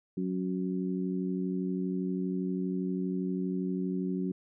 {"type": "harmonic tone", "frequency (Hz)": 92.5, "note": "F#2", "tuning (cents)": 0, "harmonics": [2, 3, 4], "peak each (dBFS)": [-31, -35, -37], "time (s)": [0.17, 4.32], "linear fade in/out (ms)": 5, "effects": []}